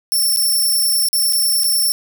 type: tone with dropouts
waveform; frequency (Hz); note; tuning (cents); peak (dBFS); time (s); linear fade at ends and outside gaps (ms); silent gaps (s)
5% pulse; 5410; E8; +44; -8; 0.12-1.92; 0; 0.362-0.371 / 1.086-1.13 / 1.326-1.332 / 1.635-1.642
effects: none